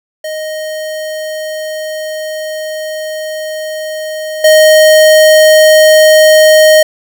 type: tone with level steps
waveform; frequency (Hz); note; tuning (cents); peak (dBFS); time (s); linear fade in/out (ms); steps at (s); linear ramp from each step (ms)
square; 622.3; D#5; 0; -18 / -3; 0.24-6.83; 5; 4.44; 5
effects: none